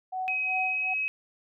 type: tone with tremolo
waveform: sine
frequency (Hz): 747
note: F#5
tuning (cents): +16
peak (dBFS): -28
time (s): 0.12-0.94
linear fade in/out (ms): 10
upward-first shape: sine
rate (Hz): 2.6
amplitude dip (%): 95
type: tone with pitch glide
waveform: sine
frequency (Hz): 2535 to 2551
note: D#7 to D#7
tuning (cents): +32 to +43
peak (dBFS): -26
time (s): 0.28-1.08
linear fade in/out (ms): 0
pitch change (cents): +11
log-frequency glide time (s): 0.67-0.87
effects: none